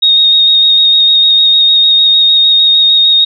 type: tone with vibrato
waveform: sine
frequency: 3729 Hz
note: A#7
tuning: in tune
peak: -4 dBFS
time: 0.02-3.25 s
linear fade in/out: 10 ms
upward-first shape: square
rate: 6.6 Hz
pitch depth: 13 cents each way
effects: none